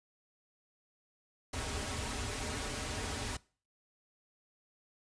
pink noise with comb filter, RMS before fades -38 dBFS, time 1.53-3.37 s, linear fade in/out 5 ms, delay 5.8 ms, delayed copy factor -0.65, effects noise-tail reverb RT60 0.4 s tail -22 dB re dry + resampled to 22050 Hz

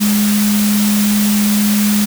sine tone in noise, 207.7 Hz, G#3, in tune, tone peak -11 dBFS, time 0-2.06 s, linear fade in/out 20 ms, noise white, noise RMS -20 dBFS, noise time 0-2.06 s, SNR +6 dB, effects none

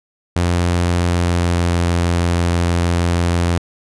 sawtooth tone with pitch glide, 87.31 to 86.31 Hz, F2 to F2, 0 to -20 cents, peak -10 dBFS, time 0.36-3.58 s, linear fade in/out 0 ms, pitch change -20 cents, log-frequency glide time 1.06-1.82 s, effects resampled to 24000 Hz

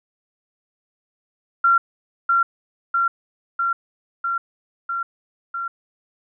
sine tone with echo, 1373 Hz, F6, 30 cents flat, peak -12 dBFS, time 1.64-1.78 s, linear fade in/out 5 ms, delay 650 ms, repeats 6, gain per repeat -2 dB, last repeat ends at 5.68 s, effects none

